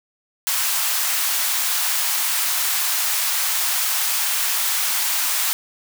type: high-pass noise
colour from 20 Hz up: white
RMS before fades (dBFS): -21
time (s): 0.47-5.53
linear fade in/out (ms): 0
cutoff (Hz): 780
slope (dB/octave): 24
effects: none